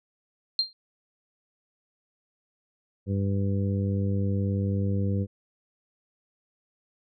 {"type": "tone with exponential decay", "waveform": "sine", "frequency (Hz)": 4186, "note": "C8", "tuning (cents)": 0, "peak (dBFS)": -17, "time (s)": [0.59, 0.73], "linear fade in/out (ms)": 1, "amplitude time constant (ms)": 29}
{"type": "harmonic tone", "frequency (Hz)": 98.7, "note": "G2", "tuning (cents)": 12, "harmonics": [1, 2, 3, 4, 5], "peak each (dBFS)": [-25, -29, -37, -39, -37], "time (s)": [3.06, 5.27], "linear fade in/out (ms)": 50}
{"effects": []}